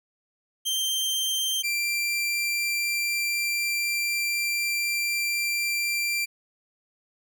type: tone pair in turn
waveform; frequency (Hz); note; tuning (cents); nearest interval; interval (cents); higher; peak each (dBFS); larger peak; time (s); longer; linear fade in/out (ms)
sawtooth; 3146 / 2362; G7 / D7; +6 / +9; perfect fourth; 497; first; -21; neither; 0.65-1.63 / 1.63-6.26; second; 20
effects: none

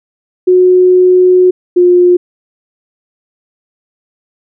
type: tone pair in turn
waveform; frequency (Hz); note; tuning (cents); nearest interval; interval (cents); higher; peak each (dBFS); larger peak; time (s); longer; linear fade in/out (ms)
sine; 365.4 / 356.2; F#4 / F4; -22 / +34; unison; 44; first; -3; neither; 0.47-1.51 / 1.76-2.17; first; 10
effects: none

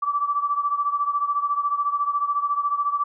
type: beating tone pair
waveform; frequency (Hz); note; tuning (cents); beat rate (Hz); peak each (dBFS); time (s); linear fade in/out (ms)
sine; 1155 / 1169; D6 / D6; -29 / -8; 14; -22 / -26; 0.02-3.04; 10
effects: none

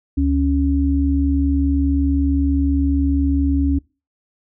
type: tone pair together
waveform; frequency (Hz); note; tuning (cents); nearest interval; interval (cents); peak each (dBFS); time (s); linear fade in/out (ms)
sine; 72.56 / 277.2; D2 / C#4; -20 / 0; octave + major seventh; 2320; -17; 0.17-3.79; 10
effects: noise-tail reverb RT60 0.3 s tail -24 dB re dry

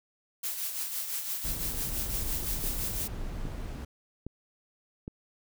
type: noise with tremolo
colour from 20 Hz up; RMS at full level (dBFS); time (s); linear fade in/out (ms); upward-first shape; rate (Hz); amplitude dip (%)
blue; -32; 0.43-3.08; 10; triangle; 5.9; 55
type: noise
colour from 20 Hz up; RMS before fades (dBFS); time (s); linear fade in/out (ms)
brown; -36; 1.44-3.85; 5
type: click train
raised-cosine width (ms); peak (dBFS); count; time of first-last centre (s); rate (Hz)
3; -25; 4; 2.64-5.079; 1.23
effects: none

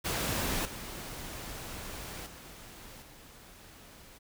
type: noise with level steps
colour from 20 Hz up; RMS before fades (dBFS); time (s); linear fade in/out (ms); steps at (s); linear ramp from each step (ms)
pink; -32 / -42 / -49 / -53; 0.04-4.19; 20; 0.65 / 2.26 / 3.02; 5
effects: none

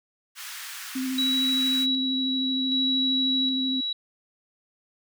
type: high-pass noise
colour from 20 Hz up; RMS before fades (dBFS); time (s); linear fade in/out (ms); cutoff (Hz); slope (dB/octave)
pink; -38; 0.35-1.87; 50; 1300; 24
type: tone with vibrato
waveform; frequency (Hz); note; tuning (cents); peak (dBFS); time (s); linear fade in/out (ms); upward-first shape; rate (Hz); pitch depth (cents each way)
sine; 260.7; C4; -6; -26; 0.95-3.81; 10; square; 13; 15
type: tone with tremolo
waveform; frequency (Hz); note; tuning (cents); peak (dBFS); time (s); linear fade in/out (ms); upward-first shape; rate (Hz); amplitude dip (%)
sine; 3900; B7; -23; -22; 1.18-3.93; 5; square; 0.65; 35
effects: none

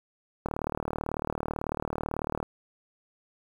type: click train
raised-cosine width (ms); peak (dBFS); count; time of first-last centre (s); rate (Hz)
1; -16; 76; 0.46-2.429; 38.1
effects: 8-bit

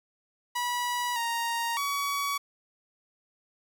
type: tone with pitch steps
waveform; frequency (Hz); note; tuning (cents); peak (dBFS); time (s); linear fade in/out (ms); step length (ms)
sawtooth; 974 / 932 / 1131; B5 / A#5 / C#6; -24 / -1 / +34; -24; 0.55-2.38; 10; 610
effects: 10-bit

